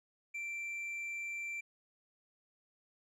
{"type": "tone with tanh clipping", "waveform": "sine", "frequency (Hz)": 2349, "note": "D7", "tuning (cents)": 0, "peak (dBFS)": -39, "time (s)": [0.34, 1.61], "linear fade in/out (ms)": 10, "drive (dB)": 4, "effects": []}